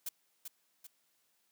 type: noise with echo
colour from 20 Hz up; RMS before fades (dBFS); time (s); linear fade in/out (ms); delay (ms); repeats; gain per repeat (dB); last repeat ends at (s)
blue; -38; 0.06-0.09; 5; 390; 2; -6; 0.87
effects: white hiss -75 dBFS RMS until 1.51 s + high-pass 150 Hz 12 dB/octave